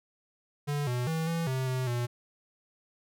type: tone with pitch steps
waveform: square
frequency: 145.3 / 123.3 / 161.5 / 166.4 / 130.7 / 128.8 / 120.9 Hz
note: D3 / B2 / E3 / E3 / C3 / C3 / B2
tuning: -18 / -2 / -35 / +17 / -1 / -27 / -36 cents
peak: -29 dBFS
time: 0.67-2.07 s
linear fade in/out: 20 ms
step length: 200 ms
effects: none